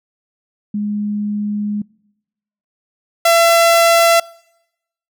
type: tone pair in turn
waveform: sine / sawtooth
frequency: 207.7 / 674 Hz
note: G#3 / E5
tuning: 0 / +38 cents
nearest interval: octave + minor sixth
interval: 2038 cents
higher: second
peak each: -17 / -5 dBFS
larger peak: second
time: 0.74-1.82 / 3.25-4.2 s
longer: first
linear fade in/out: 5 ms
effects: noise-tail reverb RT60 0.9 s tail -25 dB re dry